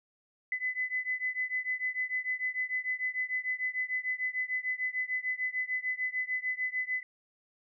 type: beating tone pair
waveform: sine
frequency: 2010 / 2016.7 Hz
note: B6 / B6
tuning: +30 / +36 cents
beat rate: 6.7 Hz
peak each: -33 / -34 dBFS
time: 0.52-7.03 s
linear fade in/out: 2 ms
effects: none